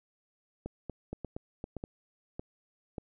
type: clicks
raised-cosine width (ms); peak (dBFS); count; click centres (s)
2; -24; 10; 0.66 / 0.897 / 1.13 / 1.247 / 1.365 / 1.641 / 1.767 / 1.839 / 2.395 / 2.982
effects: none